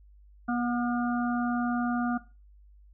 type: harmonic tone with a mistuned harmonic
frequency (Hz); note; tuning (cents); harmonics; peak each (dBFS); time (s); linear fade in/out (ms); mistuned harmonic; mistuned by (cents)
241.6; B3; -38; 1 / 3 / 5 / 6; -27 / -33 / -37 / -34; 0.48-2.18; 10; 6; -22
effects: noise-tail reverb RT60 0.3 s tail -17 dB re dry + added 50 Hz sine -52 dBFS peak until 2.93 s